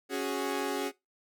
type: chord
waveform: sawtooth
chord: C# suspended fourth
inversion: none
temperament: equal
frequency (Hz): 277.2 / 370 / 415.3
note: C#4 / F#4 / G#4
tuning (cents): 0 / 0 / 0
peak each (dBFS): -31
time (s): 0.09-0.92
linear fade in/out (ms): 50
effects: noise-tail reverb RT60 0.2 s tail -21 dB re dry